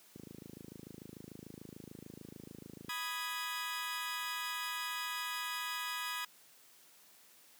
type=click train; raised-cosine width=3 ms; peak=-33 dBFS; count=74; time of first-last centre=0.16-2.884 s; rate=26.8 Hz
type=chord; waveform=20% pulse; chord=G# minor; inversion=first; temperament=equal; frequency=987.8 / 1244.5 / 1661.2 Hz; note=B5 / D#6 / G#6; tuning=0 / 0 / 0 cents; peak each=-37 dBFS; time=2.89-6.25 s; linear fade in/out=5 ms
effects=white hiss -62 dBFS RMS until 7.59 s + high-pass 150 Hz 12 dB/octave